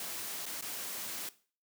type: noise with dropouts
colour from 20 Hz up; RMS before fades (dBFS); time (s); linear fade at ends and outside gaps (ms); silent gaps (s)
white; -40; 0-1.29; 2; 0.456-0.463 / 0.611-0.623
effects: noise-tail reverb RT60 0.4 s tail -17 dB re dry + high-pass 150 Hz 12 dB/octave